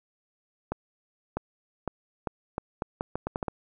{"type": "accelerating click train", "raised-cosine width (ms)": 1, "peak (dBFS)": -15, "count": 12, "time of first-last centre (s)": [0.72, 3.482], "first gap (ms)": 650, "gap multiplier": 0.78, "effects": []}